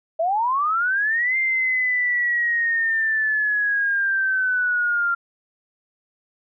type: linear two-way sweep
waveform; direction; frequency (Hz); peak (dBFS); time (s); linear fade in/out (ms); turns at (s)
sine; up then down; 630 to 2102 to 1383; -18; 0.19-5.15; 10; 1.37
effects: none